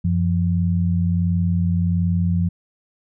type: tone pair together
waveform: sine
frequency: 91.8 / 173.2 Hz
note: F#2 / F3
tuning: -13 / -14 cents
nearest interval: major seventh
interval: 1099 cents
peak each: -19 dBFS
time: 0.04-2.49 s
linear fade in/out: 10 ms
effects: none